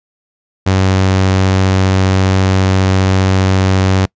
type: tone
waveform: sawtooth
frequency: 94.8 Hz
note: F#2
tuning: 43 cents sharp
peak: -5 dBFS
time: 0.66-4.06 s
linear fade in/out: 10 ms
effects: noise-tail reverb RT60 0.1 s tail -26 dB re dry + resampled to 16000 Hz